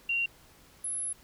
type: tone pair in turn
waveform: sine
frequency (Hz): 2759 / 10950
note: F7 / F9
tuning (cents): -22 / -35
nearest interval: 2 octaves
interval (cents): 2387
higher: second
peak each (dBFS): -26 / -31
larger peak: first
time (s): 0.09-0.26 / 0.84-1.13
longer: second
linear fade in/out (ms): 5
effects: pink hiss -58 dBFS RMS until 1.23 s